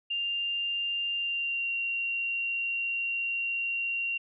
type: tone with pitch glide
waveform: sine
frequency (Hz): 2794 to 2757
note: F7 to F7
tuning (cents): 0 to -23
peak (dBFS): -28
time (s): 0.1-4.18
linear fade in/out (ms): 10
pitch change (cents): -23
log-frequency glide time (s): 1.15-1.71
effects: none